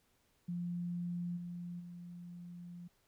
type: tone with level steps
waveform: sine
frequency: 174.61 Hz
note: F3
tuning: in tune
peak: -36 / -41 / -46 dBFS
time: 0.48-2.88 s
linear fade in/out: 10 ms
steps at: 1.36 / 1.79 s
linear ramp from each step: 20 ms
effects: pink hiss -74 dBFS RMS until 3.07 s